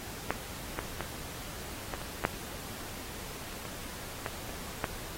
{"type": "clicks", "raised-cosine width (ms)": 0.5, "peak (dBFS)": [-13, -16, -19, -19, -26, -10, -28, -25, -18, -26, -14], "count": 11, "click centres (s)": [0.306, 0.79, 1.007, 1.938, 2.016, 2.251, 3.527, 3.653, 4.262, 4.494, 4.842], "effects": ["pink hiss -43 dBFS RMS until 5.17 s", "AAC 48 kbps"]}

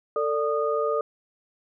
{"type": "tone cluster", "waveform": "sine", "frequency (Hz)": [446.4, 587, 1230], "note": ["A4", "D5", "D#6"], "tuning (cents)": [25, -1, -20], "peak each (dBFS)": [-25, -27, -28], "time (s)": [0.16, 1.01], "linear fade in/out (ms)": 2, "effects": []}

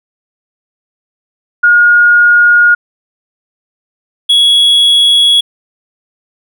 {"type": "tone pair in turn", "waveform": ["sine", "triangle"], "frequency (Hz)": [1432, 3349], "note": ["F6", "G#7"], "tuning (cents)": [43, 14], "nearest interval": "octave + minor third", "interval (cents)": 1471, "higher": "second", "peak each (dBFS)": -3, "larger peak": "neither", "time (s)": [[1.63, 2.75], [4.29, 5.41]], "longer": "neither", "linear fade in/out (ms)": 10, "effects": []}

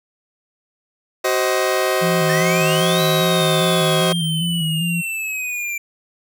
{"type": "chord", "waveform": "sawtooth", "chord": "C diminished", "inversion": "second", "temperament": "just", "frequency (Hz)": [376.7, 523.3, 627.9], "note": ["Gb4", "C5", "Eb5"], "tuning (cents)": [31, 0, 16], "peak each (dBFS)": -17, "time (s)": [1.24, 4.13], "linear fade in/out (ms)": 10}
{"type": "tone with vibrato", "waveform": "sine", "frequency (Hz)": 165.1, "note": "E3", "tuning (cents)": 3, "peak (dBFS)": -19, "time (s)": [2.01, 5.02], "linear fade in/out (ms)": 20, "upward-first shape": "square", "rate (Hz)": 2.5, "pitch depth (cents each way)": 55}
{"type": "exponential two-way sweep", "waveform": "square", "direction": "up then down", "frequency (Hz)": [1771, 3951, 2349], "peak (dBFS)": -23, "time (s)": [2.29, 5.78], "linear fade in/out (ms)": 5, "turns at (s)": 3.02}
{"effects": []}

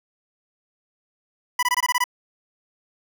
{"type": "tone bursts", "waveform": "25% pulse", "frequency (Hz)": 987.8, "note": "B5", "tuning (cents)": 0, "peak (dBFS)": -14, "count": 8, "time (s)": [1.59, 2.041], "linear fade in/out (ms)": 5, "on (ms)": 38, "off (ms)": 21, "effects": []}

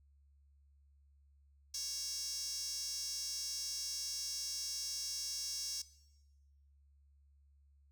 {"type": "tone with high-pass filter", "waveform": "sawtooth", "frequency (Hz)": 554.4, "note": "C#5", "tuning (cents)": 0, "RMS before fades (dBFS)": -41, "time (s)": [1.74, 5.82], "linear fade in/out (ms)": 5, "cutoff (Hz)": 5700, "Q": 5.8, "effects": ["noise-tail reverb RT60 1.0 s tail -18 dB re dry", "added 70 Hz sine -64 dBFS peak until 7.91 s"]}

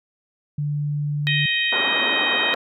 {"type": "tone", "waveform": "sine", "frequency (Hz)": 146.83, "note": "D3", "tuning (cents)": 0, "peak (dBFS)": -21, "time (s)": [0.58, 1.46], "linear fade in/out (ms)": 5}
{"type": "harmonic tone", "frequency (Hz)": 626, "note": "D#5", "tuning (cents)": 10, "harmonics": [3, 4, 5, 6], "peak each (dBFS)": [-23, -24, -25, -26], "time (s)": [1.27, 2.54], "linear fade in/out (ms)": 0}
{"type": "band-pass noise", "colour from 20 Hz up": "white", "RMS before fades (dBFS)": -27, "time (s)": [1.72, 2.55], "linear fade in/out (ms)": 5, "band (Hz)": [230, 1500], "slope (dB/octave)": 24}
{"effects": []}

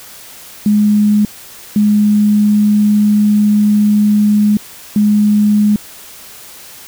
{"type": "tone bursts at uneven times", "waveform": "sine", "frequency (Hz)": 208.9, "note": "G#3", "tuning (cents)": 10, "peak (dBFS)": -7, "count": 3, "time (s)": [[0.66, 1.25], [1.76, 4.57], [4.96, 5.76]], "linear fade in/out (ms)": 2, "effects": ["white hiss -35 dBFS RMS until 6.87 s"]}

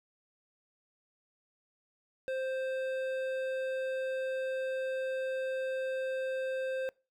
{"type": "tone with hard clipping", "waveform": "sine", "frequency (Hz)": 524, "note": "C5", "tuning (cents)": 2, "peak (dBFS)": -34, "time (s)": [2.28, 6.89], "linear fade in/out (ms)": 0, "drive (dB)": 11, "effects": ["noise-tail reverb RT60 0.3 s tail -24 dB re dry"]}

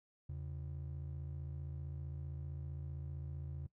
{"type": "ring-modulated tone", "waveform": "triangle", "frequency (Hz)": 109.1, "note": "A2", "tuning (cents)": -14, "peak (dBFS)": -36, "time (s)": [0.29, 3.67], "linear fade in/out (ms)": 5, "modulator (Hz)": 27.7, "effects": ["noise-tail reverb RT60 0.1 s tail -19 dB re dry", "tanh soft clip ceiling -32 dBFS"]}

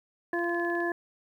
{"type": "harmonic tone", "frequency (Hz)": 344, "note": "F4", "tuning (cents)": -26, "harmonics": [1, 2, 3, 5], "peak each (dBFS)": [-29, -34, -38, -32], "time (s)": [0.33, 0.92], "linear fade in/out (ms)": 2}
{"type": "click train", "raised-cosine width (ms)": 0.3, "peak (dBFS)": -35, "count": 10, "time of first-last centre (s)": [0.34, 0.804], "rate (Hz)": 19.4}
{"effects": ["10-bit"]}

